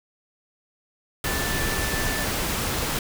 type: tone in noise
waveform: sine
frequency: 1760 Hz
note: A6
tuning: in tune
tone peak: -31 dBFS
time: 1.25-2.25 s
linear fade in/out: 2 ms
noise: pink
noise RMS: -26 dBFS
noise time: 1.24-2.99 s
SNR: -8 dB
effects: none